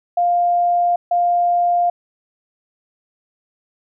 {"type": "tone pair in turn", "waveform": "sine", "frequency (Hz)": [701, 701], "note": ["F5", "F5"], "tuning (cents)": [6, 6], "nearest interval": "unison", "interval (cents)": 0, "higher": "neither", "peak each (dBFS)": -13, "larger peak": "neither", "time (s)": [[0.17, 0.96], [1.11, 1.9]], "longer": "neither", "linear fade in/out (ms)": 5, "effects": []}